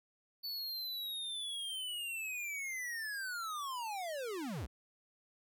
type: linear sweep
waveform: square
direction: down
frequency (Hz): 4500 to 45.24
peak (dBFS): -39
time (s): 0.43-4.67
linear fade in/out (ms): 20
effects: none